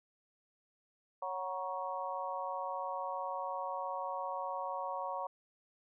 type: harmonic tone with a mistuned harmonic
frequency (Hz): 184.7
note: F#3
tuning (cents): -3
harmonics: 3 / 4 / 5 / 6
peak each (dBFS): -42 / -42 / -40 / -42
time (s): 1.22-5.27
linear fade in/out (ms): 5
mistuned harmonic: 5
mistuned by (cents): +40
effects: none